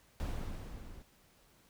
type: noise with level ramp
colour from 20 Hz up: brown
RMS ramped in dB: -35 to -51 dBFS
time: 0.2-1.02 s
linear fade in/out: 0 ms
effects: pink hiss -66 dBFS RMS until 1.69 s